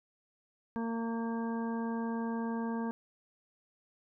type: harmonic tone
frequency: 229.2 Hz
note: A#3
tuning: 29 cents flat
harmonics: 1 / 2 / 3 / 4 / 5 / 7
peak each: -33 / -41 / -48 / -42 / -49 / -49 dBFS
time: 0.76-2.91 s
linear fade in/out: 0 ms
effects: none